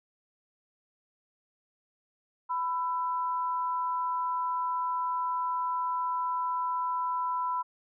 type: tone pair together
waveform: sine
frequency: 996.5 / 1332 Hz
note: B5 / E6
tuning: +15 / +18 cents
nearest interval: perfect fourth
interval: 503 cents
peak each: -28 / -37 dBFS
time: 2.49-7.63 s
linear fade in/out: 20 ms
effects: none